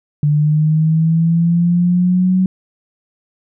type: linear sweep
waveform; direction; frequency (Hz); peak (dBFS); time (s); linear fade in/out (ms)
sine; up; 146.83 to 187.3; -10; 0.23-2.46; 2
effects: none